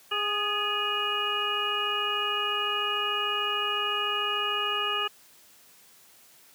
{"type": "harmonic tone with a mistuned harmonic", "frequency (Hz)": 412.8, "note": "G#4", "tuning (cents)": -10, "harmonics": [1, 2, 3, 4, 6, 7], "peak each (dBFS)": [-36, -39, -30, -37, -35, -29], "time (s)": [0.11, 5.08], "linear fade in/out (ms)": 10, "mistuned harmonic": 4, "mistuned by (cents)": 48, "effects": ["white hiss -56 dBFS RMS until 6.54 s", "high-pass 100 Hz 12 dB/octave"]}